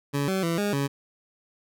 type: tone with pitch steps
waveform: 20% pulse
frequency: 141.9 / 190.6 / 167.3 / 204.9 / 139.9 Hz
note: C#3 / G3 / E3 / G#3 / C#3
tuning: +41 / -48 / +26 / -23 / +16 cents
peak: -19 dBFS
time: 0.13-0.88 s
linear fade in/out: 20 ms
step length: 150 ms
effects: none